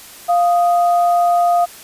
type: tone pair together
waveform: sine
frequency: 698.5 / 1244.5 Hz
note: F5 / D#6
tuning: 0 / 0 cents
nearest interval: minor seventh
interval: 1000 cents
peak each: -11 / -23 dBFS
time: 0.28-1.66 s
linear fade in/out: 20 ms
effects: white hiss -38 dBFS RMS until 1.83 s + resampled to 32000 Hz